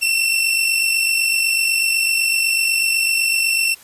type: tone pair together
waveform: sawtooth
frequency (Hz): 2659 / 2707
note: E7 / E7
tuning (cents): +14 / +45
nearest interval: unison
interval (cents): 31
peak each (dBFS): -19 / -13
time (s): 0.01-3.75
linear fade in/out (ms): 20
effects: white hiss -45 dBFS RMS until 3.83 s + resampled to 32000 Hz